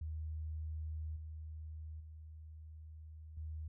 sine tone with level steps, 78.2 Hz, D#2, 9 cents sharp, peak -39 / -44 / -49 / -41 dBFS, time 0.01-3.68 s, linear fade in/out 5 ms, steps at 1.16 / 2 / 3.37 s, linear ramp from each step 5 ms, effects none

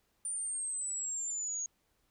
sine exponential sweep, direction down, 9210 to 6600 Hz, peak -34 dBFS, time 0.25-1.66 s, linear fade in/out 2 ms, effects pink hiss -75 dBFS RMS until 2.1 s

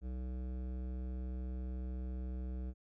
sine tone with hard clipping, 63 Hz, B1, 35 cents sharp, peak -40 dBFS, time 0.01-2.74 s, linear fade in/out 50 ms, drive 14 dB, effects none

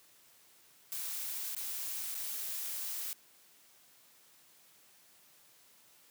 blue noise with dropouts, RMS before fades -39 dBFS, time 0.92-3.13 s, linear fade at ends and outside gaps 0 ms, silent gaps 1.549-1.565 / 2.145-2.151 s, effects white hiss -63 dBFS RMS until 6.1 s + high-pass 100 Hz 12 dB/octave

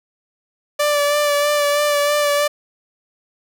sawtooth tone with vibrato, 584 Hz, D5, 10 cents flat, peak -11 dBFS, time 0.79-2.48 s, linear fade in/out 10 ms, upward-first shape sine, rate 3.1 Hz, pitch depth 23 cents each way, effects none

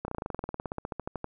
slowing click train, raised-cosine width 1 ms, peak -19 dBFS, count 23, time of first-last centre 0.05-1.244 s, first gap 31 ms, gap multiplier 1.05, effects none

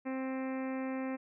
harmonic tone, 262.8 Hz, C4, 8 cents sharp, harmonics 1 / 2 / 3 / 4 / 5 / 6 / 7 / 8 / 9 / 10, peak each -35 / -41 / -47 / -49 / -53 / -55 / -51 / -53 / -54 / -58 dBFS, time 0.05-1.17 s, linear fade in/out 20 ms, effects none

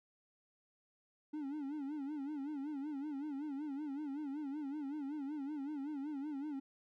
triangle tone with vibrato, 288.1 Hz, D4, 33 cents flat, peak -37 dBFS, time 1.33-6.6 s, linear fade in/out 10 ms, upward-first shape sine, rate 5.3 Hz, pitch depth 120 cents each way, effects none

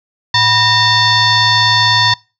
sine tone with frequency modulation, 2704 Hz, E7, 43 cents sharp, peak -8 dBFS, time 0.34-2.14 s, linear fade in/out 5 ms, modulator 864 Hz, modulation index 2.6, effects noise-tail reverb RT60 0.3 s tail -25 dB re dry

